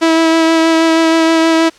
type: tone with vibrato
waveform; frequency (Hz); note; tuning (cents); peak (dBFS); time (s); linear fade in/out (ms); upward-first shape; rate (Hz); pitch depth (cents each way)
sawtooth; 325.6; E4; -21; -4; 0.01-1.7; 20; sine; 6.3; 14
effects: white hiss -43 dBFS RMS until 1.78 s + low-pass 6000 Hz 12 dB/octave

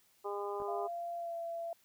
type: harmonic tone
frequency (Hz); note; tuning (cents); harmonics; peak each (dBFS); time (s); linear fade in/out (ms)
202.9; G#3; -40; 2 / 3 / 4 / 5 / 6; -38 / -46 / -43 / -44 / -46; 0.24-0.88; 20
type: clicks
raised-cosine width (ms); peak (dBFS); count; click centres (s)
1; -35; 2; 0.602 / 0.62
type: tone with pitch glide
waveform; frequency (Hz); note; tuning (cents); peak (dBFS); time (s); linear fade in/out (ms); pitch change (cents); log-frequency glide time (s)
sine; 688 to 674.2; F5 to E5; -26 to +39; -37; 0.68-1.73; 2; -35; 1.17-1.36
effects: white hiss -69 dBFS RMS until 1.84 s

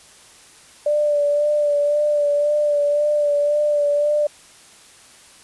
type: tone with vibrato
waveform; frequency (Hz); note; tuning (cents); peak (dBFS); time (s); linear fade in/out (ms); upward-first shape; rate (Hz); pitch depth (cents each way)
sine; 587.3; D5; 0; -15; 0.86-4.27; 5; sine; 1.9; 25
effects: white hiss -47 dBFS RMS until 5.43 s + resampled to 24000 Hz

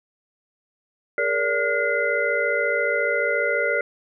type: tone cluster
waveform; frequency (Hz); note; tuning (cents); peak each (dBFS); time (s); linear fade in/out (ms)
sine; 414.3 / 468.7 / 575 / 1429 / 2050; G#4 / A#4 / D5 / F6 / C7; -4 / +9 / -37 / +39 / -36; -30 / -26 / -25 / -25 / -25; 1.18-3.81; 2
effects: none

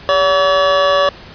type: tone with amplitude modulation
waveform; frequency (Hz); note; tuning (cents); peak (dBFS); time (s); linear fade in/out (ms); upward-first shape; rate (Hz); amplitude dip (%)
25% pulse; 570; C#5; +48; -4; 0.09-1.09; 0; sine; 169; 50
effects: pink hiss -36 dBFS RMS until 1.34 s + resampled to 11025 Hz

